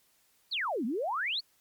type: exponential two-way sweep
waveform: sine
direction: down then up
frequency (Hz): 4707 to 209.7 to 4707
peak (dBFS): -29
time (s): 0.51-1.41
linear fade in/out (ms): 20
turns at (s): 0.85
effects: white hiss -68 dBFS RMS until 1.6 s + MP3 96 kbps